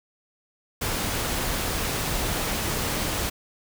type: noise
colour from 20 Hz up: pink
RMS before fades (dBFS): -27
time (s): 0.81-3.3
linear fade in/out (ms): 10
effects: none